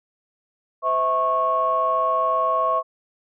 sine tone cluster, 514 / 649 / 1097 Hz, C5 / E5 / C#6, -31 / -27 / -18 cents, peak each -28 / -23 / -19 dBFS, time 0.82-2.83 s, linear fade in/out 50 ms, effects tanh soft clip ceiling -9 dBFS

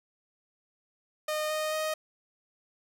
sawtooth tone with pitch steps, 613 / 618.3 / 623.7 Hz, D#5 / D#5 / D#5, -26 / -11 / +4 cents, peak -25 dBFS, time 1.28-1.94 s, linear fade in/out 5 ms, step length 220 ms, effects none

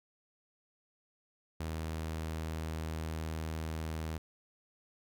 sawtooth tone, 79.7 Hz, D#2, 42 cents sharp, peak -32 dBFS, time 1.6-4.18 s, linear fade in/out 5 ms, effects none

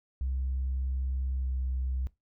sine tone with pitch glide, 65.41 to 64.47 Hz, C2 to C2, 0 to -25 cents, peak -27 dBFS, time 0.21-2.07 s, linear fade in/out 0 ms, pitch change -25 cents, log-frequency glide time 1.36-1.5 s, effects noise-tail reverb RT60 0.2 s tail -21 dB re dry + tanh soft clip ceiling -25 dBFS

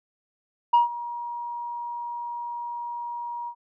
sine tone with ADSR envelope, 952 Hz, A#5, 36 cents sharp, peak -11 dBFS, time 0.73-3.55 s, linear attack 10 ms, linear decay 140 ms, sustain -19 dB, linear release 73 ms, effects tanh soft clip ceiling -12 dBFS

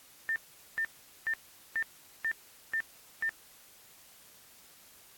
sine tone bursts, 1797 Hz, A6, 36 cents sharp, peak -28 dBFS, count 7, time 0.29-3.293 s, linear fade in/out 0 ms, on 69 ms, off 420 ms, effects white hiss -57 dBFS RMS until 5.17 s + AAC 64 kbps

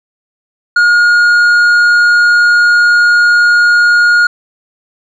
triangle tone with tanh clipping, 1431 Hz, F6, 42 cents sharp, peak -6 dBFS, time 0.76-4.27 s, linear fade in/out 5 ms, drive 10 dB, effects none

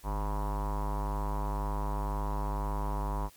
square tone with low-pass filter, 51 Hz, G#1, 31 cents flat, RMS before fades -32 dBFS, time 0.03-3.3 s, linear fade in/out 50 ms, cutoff 980 Hz, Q 6.7, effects white hiss -58 dBFS RMS until 3.36 s + MP3 96 kbps

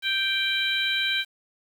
harmonic tone, 784 Hz, G5, in tune, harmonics 2 / 3 / 4 / 5, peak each -28 / -28 / -28 / -28 dBFS, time 0.02-1.25 s, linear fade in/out 50 ms, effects 8-bit

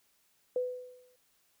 sine tone with exponential decay, 500 Hz, B4, 21 cents sharp, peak -26 dBFS, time 0.56-1.16 s, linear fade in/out 2 ms, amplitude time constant 130 ms, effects white hiss -71 dBFS RMS until 1.6 s

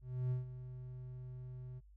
triangle tone with ADSR envelope, 126.3 Hz, B2, 39 cents sharp, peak -30 dBFS, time 0.01-1.81 s, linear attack 300 ms, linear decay 140 ms, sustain -13 dB, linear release 32 ms, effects added 50 Hz sine -58 dBFS peak until 1.96 s

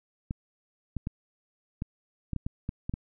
clicks, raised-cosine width 5 ms, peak -19 dBFS, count 10, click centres 0.309 / 0.967 / 1.071 / 1.821 / 2.333 / 2.363 / 2.465 / 2.691 / 2.895 / 2.939 s, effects none

